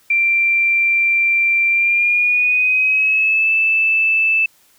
sine tone with pitch glide, 2360 to 2634 Hz, D7 to E7, +8 to -2 cents, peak -12 dBFS, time 0.1-4.46 s, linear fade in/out 5 ms, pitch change +190 cents, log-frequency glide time 1.69-3.51 s, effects white hiss -54 dBFS RMS until 4.78 s

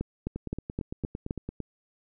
two click trains, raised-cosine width 3 ms, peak -17 / -21 dBFS, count 6 / 12, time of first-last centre 0.01-1.309 / 0.36-1.603 s, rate 3.85 / 8.85 Hz, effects none

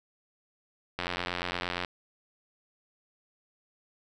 click train, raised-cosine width 0.3 ms, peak -15 dBFS, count 77, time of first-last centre 0.99-1.848 s, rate 88.6 Hz, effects none

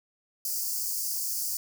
white high-pass noise, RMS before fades -31 dBFS, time 0.45-1.57 s, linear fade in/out 2 ms, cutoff 4600 Hz, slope 96 dB/octave, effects none

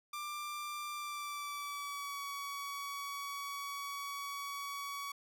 sawtooth tone with pitch glide, 1185 to 1128.2 Hz, D6 to C#6, +15 to +30 cents, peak -36 dBFS, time 0.13-5.12 s, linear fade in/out 5 ms, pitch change -85 cents, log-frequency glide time 0.93-2.23 s, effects none

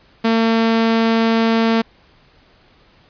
sawtooth tone, 226.6 Hz, A#3, 49 cents flat, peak -9 dBFS, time 0.24-1.82 s, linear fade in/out 10 ms, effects pink hiss -52 dBFS RMS until 3.09 s + resampled to 11025 Hz

